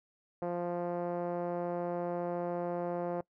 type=tone with low-pass filter; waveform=5% pulse; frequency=174.61 Hz; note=F3; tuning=in tune; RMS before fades=-35 dBFS; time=0.42-3.21 s; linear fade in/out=2 ms; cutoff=570 Hz; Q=1.6; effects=noise-tail reverb RT60 0.1 s tail -22 dB re dry